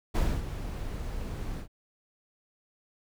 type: noise with ADSR envelope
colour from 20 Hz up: brown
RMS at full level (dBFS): -24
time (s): 0.14-1.68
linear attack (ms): 19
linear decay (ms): 260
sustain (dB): -11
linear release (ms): 95
effects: none